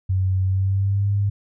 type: tone with pitch glide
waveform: sine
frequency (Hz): 94.1 to 100.85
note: F#2 to G2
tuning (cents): +30 to +50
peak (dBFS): -17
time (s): 0.09-1.3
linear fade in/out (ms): 10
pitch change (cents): +120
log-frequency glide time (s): 0.43-1.09
effects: none